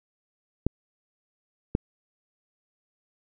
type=clicks; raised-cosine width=3 ms; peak=-9 dBFS; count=2; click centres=0.666 / 1.751 s; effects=none